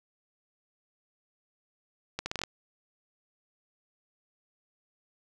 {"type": "accelerating click train", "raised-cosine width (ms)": 0.2, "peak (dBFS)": -15, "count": 7, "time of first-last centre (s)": [2.19, 2.437], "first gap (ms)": 70, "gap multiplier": 0.78, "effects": []}